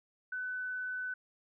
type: tone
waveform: sine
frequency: 1503 Hz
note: F#6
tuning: 27 cents sharp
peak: -35 dBFS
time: 0.32-1.14 s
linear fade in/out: 5 ms
effects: none